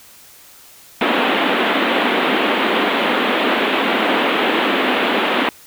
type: band-pass noise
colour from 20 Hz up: pink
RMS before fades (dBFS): -17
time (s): 1.01-5.49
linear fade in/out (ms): 2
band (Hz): 220 to 3500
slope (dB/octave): 48
effects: white hiss -44 dBFS RMS until 5.66 s